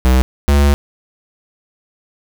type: tone pair in turn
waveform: square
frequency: 64.3 / 71.29 Hz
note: C2 / C#2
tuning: -30 / +49 cents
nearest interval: major second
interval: 179 cents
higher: second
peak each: -9 dBFS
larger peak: neither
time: 0.05-0.22 / 0.48-0.74 s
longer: second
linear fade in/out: 0 ms
effects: none